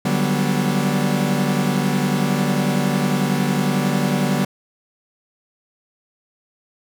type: chord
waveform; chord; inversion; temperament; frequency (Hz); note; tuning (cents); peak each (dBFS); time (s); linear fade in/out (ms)
40% pulse; G major seventh; second; equal with one note detuned; 146.83 / 185 / 196 / 243.4; D3 / F#3 / G3 / B3; 0 / 0 / 0 / -25; -22; 0.05-4.45; 5
effects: none